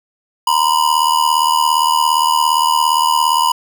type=ring-modulated tone; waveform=square; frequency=980 Hz; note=B5; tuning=14 cents flat; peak=-9 dBFS; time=0.47-3.52 s; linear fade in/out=2 ms; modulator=38.7 Hz; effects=none